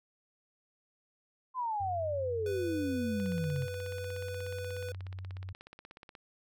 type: exponential sweep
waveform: sine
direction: down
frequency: 1046.5 to 125.4 Hz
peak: -31 dBFS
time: 1.54-3.68 s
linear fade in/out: 50 ms
type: tone with pitch glide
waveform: sine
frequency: 92.5 to 93.3 Hz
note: F#2 to F#2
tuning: 0 to +15 cents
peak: -39 dBFS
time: 1.8-5.53 s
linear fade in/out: 10 ms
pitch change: +15 cents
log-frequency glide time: 2.45-3.33 s
type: tone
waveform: square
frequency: 495.5 Hz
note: B4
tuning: 6 cents sharp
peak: -39 dBFS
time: 2.46-4.92 s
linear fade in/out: 2 ms
type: click train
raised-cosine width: 0.3 ms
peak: -33 dBFS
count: 50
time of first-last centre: 3.2-6.152 s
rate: 16.6 Hz
effects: none